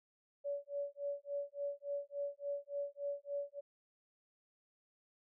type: tone with tremolo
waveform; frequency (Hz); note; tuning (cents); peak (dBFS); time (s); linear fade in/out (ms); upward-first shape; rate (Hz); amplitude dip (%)
sine; 569; C#5; +45; -35; 0.44-3.61; 20; sine; 3.5; 100
effects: none